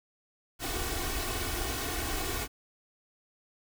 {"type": "noise with comb filter", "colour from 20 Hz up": "pink", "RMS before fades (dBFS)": -33, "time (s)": [0.59, 2.48], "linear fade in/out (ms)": 50, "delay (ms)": 2.7, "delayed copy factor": 0.85, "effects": []}